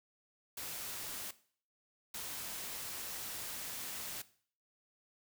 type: noise bursts at uneven times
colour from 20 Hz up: white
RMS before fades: -43 dBFS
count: 2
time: 0.57-1.31 / 2.14-4.22 s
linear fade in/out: 5 ms
effects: noise-tail reverb RT60 0.5 s tail -17 dB re dry